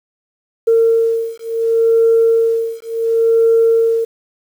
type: beating tone pair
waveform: sine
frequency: 455.7 / 456.4 Hz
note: A#4 / A#4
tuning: -39 / -37 cents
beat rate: 0.7 Hz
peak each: -13 dBFS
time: 0.67-4.05 s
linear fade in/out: 10 ms
effects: tanh soft clip ceiling -3 dBFS + 7-bit